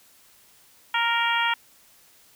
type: harmonic tone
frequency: 466.2 Hz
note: A#4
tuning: in tune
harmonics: 2 / 3 / 4 / 5 / 6 / 7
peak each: -25 / -27 / -28 / -29 / -30 / -30 dBFS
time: 0.94-1.54 s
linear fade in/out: 5 ms
effects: white hiss -56 dBFS RMS until 2.35 s